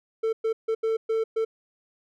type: tone bursts at uneven times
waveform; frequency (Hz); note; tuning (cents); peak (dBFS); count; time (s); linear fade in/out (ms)
triangle; 446.4; A4; +25; -20; 6; 0.23-0.33 / 0.44-0.53 / 0.68-0.75 / 0.83-0.97 / 1.09-1.24 / 1.36-1.45; 10
effects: none